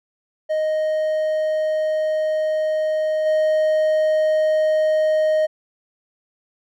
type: tone with level steps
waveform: triangle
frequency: 622 Hz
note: D#5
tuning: 1 cent flat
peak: -16 / -13 dBFS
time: 0.49-5.47 s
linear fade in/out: 20 ms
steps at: 3.25 s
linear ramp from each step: 20 ms
effects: none